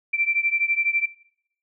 sine beating tone pair, 2342 / 2354 Hz, D7 / D7, -5 / +3 cents, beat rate 12 Hz, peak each -22 / -24 dBFS, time 0.13-1.06 s, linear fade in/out 10 ms, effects noise-tail reverb RT60 0.7 s tail -20 dB re dry

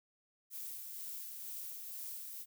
violet noise with tremolo, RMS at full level -44 dBFS, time 0.5-2.46 s, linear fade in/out 50 ms, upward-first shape sine, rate 2.1 Hz, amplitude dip 30%, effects none

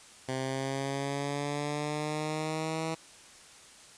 10% pulse linear sweep, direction up, 130.3 to 162.1 Hz, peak -23 dBFS, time 0.28-2.95 s, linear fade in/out 10 ms, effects white hiss -53 dBFS RMS until 3.97 s + resampled to 22050 Hz

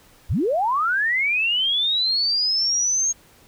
sine linear sweep, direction up, 37.48 to 6540 Hz, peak -18 dBFS, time 0.29-3.13 s, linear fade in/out 20 ms, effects pink hiss -53 dBFS RMS until 3.47 s

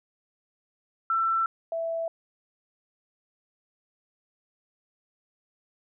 sine tone pair in turn, 1339 / 661 Hz, E6 / E5, +27 / +5 cents, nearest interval octave, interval 1222 cents, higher first, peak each -22 / -27 dBFS, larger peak first, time 1.1-1.46 / 1.72-2.08 s, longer neither, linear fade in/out 2 ms, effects none

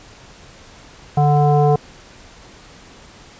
sine tone with frequency modulation, 146.83 Hz, D3, in tune, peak -10 dBFS, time 1.17-1.76 s, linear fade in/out 5 ms, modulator 294 Hz, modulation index 2.1, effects pink hiss -43 dBFS RMS until 3.39 s + resampled to 16000 Hz

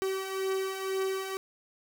45% pulse beating tone pair, 381.6 / 383.6 Hz, G4 / G4, -47 / -37 cents, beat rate 2 Hz, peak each -36 / -31 dBFS, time 0.02-1.37 s, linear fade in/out 0 ms, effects none

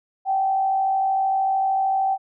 sine tone with frequency modulation, 773 Hz, G5, 24 cents flat, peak -18 dBFS, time 0.25-2.18 s, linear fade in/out 50 ms, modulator 53.2 Hz, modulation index 0.35, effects none

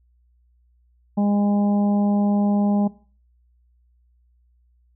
harmonic tone, 204.1 Hz, G#3, 30 cents flat, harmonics 1 / 2 / 3 / 4 / 5, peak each -17 / -35 / -30 / -30 / -42 dBFS, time 1.17-2.88 s, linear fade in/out 10 ms, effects noise-tail reverb RT60 0.4 s tail -19 dB re dry + added 60 Hz sine -57 dBFS peak until 4.95 s

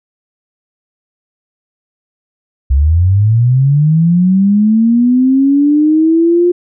sine linear sweep, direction up, 64 to 355.8 Hz, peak -6 dBFS, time 2.7-6.52 s, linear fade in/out 10 ms, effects none

